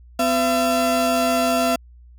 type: tone pair together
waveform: 35% pulse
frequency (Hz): 253.4 / 676.5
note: B3 / E5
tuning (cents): +45 / +45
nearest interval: octave + perfect fourth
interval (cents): 1700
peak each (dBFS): -20 / -17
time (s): 0.19-1.76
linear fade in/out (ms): 5
effects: added 60 Hz sine -43 dBFS peak until 2.18 s